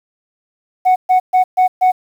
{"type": "tone bursts", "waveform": "sine", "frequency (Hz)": 740, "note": "F#5", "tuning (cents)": 0, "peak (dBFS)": -5, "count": 5, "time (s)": [0.85, 1.92], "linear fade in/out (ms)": 20, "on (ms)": 110, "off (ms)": 130, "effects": ["tanh soft clip ceiling -7 dBFS", "7-bit"]}